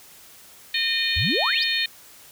harmonic tone, 611 Hz, D#5, 32 cents flat, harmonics 3 / 4 / 5 / 6 / 7, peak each -27 / -27 / -30 / -26 / -27 dBFS, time 0.74-1.86 s, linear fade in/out 5 ms
sine exponential sweep, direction up, 68.9 to 5450 Hz, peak -23 dBFS, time 1.16-1.64 s, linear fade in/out 10 ms
effects white hiss -48 dBFS RMS until 2.31 s

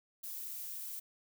violet noise, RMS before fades -43 dBFS, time 0.23-1 s, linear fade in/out 10 ms, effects none

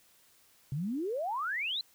sine exponential sweep, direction up, 129.5 to 4186 Hz, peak -31 dBFS, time 0.72-1.81 s, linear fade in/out 2 ms, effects white hiss -64 dBFS RMS until 1.94 s

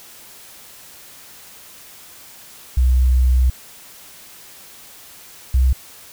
sine tone pair in turn, 63.2 / 64.57 Hz, B1 / C2, +41 / -22 cents, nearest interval unison, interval 37 cents, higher second, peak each -11 dBFS, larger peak neither, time 2.77-3.5 / 5.54-5.73 s, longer first, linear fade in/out 5 ms, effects white hiss -42 dBFS RMS until 6.12 s

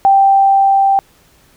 sine tone with level ramp, 784 Hz, G5, in tune, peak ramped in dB -5 to -8 dBFS, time 0.05-0.99 s, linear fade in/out 0 ms, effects pink hiss -50 dBFS RMS until 1.56 s

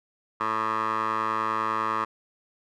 15% pulse tone with band-pass filter, 110 Hz, A2, in tune, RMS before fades -27 dBFS, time 0.4-2.05 s, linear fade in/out 10 ms, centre 1200 Hz, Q 3.9, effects none

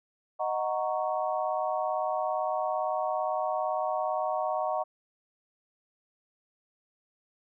sine chord, D# minor seventh, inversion none, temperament equal, 622.3 / 740 / 932.3 / 1108.7 Hz, D#5 / F#5 / A#5 / C#6, 0 / 0 / 0 / 0 cents, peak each -31 / -31 / -35 / -35 dBFS, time 0.39-4.84 s, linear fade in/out 20 ms, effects none

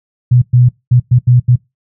sine tone bursts at uneven times, 123.47 Hz, B2, in tune, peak -4 dBFS, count 6, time 0.31-0.42 / 0.53-0.69 / 0.91-1 / 1.11-1.19 / 1.27-1.4 / 1.48-1.56 s, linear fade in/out 10 ms, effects noise-tail reverb RT60 0.2 s tail -22 dB re dry

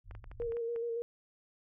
pink low-pass noise, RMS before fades -48 dBFS, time 0.04-0.56 s, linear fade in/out 50 ms, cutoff 120 Hz, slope 96 dB/octave
clicks, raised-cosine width 0.5 ms, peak -36 dBFS, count 8, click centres 0.111 / 0.151 / 0.242 / 0.315 / 0.42 / 0.521 / 0.569 / 0.761 s
sine tone with vibrato, 466.2 Hz, A#4, in tune, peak -33 dBFS, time 0.4-1.02 s, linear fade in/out 0 ms, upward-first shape square, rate 7.1 Hz, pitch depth 23 cents each way
effects none

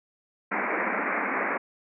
white band-pass noise, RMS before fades -28 dBFS, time 0.51-1.58 s, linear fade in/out 10 ms, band 190 to 2300 Hz, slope 96 dB/octave, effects none

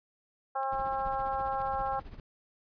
harmonic tone, 268.6 Hz, C4, 46 cents sharp, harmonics 2 / 3 / 4 / 5 / 6, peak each -38 / -31 / -37 / -39 / -48 dBFS, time 0.55-2 s, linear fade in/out 10 ms
clicks, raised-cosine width 0.2 ms, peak -38 dBFS, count 2, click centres 0.632 / 1.617 s
brown noise with tremolo, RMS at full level -42 dBFS, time 0.72-2.2 s, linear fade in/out 2 ms, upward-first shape sine, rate 15 Hz, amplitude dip 70%
effects resampled to 11025 Hz

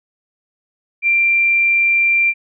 sine tone, 2367 Hz, D7, 13 cents sharp, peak -11 dBFS, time 1.02-2.34 s, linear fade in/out 50 ms, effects none

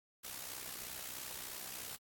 white noise with amplitude modulation, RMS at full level -43 dBFS, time 0.23-1.97 s, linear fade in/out 20 ms, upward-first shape sine, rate 63.1 Hz, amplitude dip 60%, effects AAC 64 kbps

